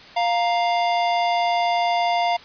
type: tone pair together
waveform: square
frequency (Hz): 700.4 / 932.3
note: F5 / A#5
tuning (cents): +5 / 0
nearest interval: perfect fourth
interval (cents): 495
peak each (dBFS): -20 / -25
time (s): 0.16-2.37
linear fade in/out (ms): 10
effects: white hiss -43 dBFS RMS until 2.44 s + resampled to 11025 Hz